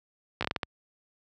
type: slowing click train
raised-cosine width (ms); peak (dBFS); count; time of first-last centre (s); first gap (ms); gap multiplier
0.3; -12; 7; 0.41-0.632; 15; 1.36
effects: high-pass 60 Hz 12 dB/octave